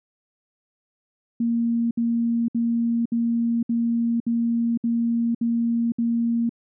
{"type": "tone bursts", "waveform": "sine", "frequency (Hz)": 233.1, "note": "A#3", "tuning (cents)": 0, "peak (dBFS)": -19, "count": 9, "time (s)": [1.4, 6.494], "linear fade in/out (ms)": 5, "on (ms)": 510, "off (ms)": 63, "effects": []}